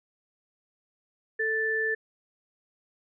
sine tone pair together, 441.5 / 1760 Hz, A4 / A6, +6 / 0 cents, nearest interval 2 octaves, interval 2394 cents, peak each -30 / -26 dBFS, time 1.39-1.95 s, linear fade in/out 10 ms, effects none

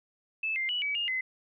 sine tone with pitch steps, 2621 / 2097 / 2945 / 2282 / 2836 / 2043 Hz, E7 / C7 / F#7 / C#7 / F7 / C7, -11 / +3 / -9 / +50 / +26 / -42 cents, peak -28 dBFS, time 0.43-1.21 s, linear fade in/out 5 ms, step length 130 ms, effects none

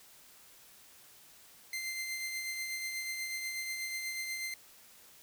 sawtooth tone with tremolo, 2083 Hz, C7, 8 cents flat, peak -31 dBFS, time 1.73-4.54 s, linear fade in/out 2 ms, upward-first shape triangle, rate 8.2 Hz, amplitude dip 40%, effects white hiss -58 dBFS RMS until 5.22 s

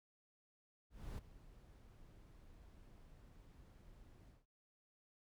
brown noise with ADSR envelope, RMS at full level -45 dBFS, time 0.9-4.46 s, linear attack 280 ms, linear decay 14 ms, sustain -16 dB, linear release 170 ms, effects none

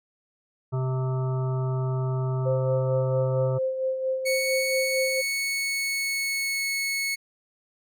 harmonic tone, 130 Hz, C3, 11 cents flat, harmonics 1 / 3 / 5 / 7 / 9 / 10, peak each -24 / -34 / -38 / -41 / -43 / -44 dBFS, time 0.72-3.59 s, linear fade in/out 20 ms
sine tone with tremolo, 523.3 Hz, C5, in tune, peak -22 dBFS, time 2.45-5.22 s, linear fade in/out 20 ms, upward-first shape sine, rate 4.4 Hz, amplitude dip 50%
sawtooth tone with pitch glide, 2219 to 2200 Hz, C#7 to C#7, +1 to -14 cents, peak -22 dBFS, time 4.25-7.16 s, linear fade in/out 20 ms, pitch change -15 cents, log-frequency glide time 4.66-6.64 s
effects none

